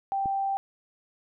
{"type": "tone", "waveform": "sine", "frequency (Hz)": 784, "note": "G5", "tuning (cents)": 0, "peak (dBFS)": -25, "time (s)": [0.12, 0.57], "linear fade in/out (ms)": 0}
{"type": "click", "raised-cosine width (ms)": 3, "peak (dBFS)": -25, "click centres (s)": 0.258}
{"effects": []}